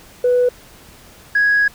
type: tone pair in turn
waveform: sine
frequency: 493.9 / 1661.3 Hz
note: B4 / G#6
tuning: 0 / 0 cents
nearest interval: octave + major sixth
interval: 2100 cents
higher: second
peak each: -10 dBFS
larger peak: neither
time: 0.24-0.49 / 1.35-1.68 s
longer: second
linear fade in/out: 5 ms
effects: tanh soft clip ceiling -8 dBFS + pink hiss -44 dBFS RMS until 1.74 s